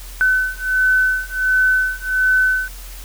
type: beating tone pair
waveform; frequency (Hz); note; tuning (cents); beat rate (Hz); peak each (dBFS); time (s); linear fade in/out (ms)
sine; 1513 / 1514.4; F#6 / F#6; +38 / +40; 1.4; -17; 0.21-2.68; 0
effects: added 43 Hz sine -32 dBFS peak until 3.04 s + white hiss -39 dBFS RMS until 3.04 s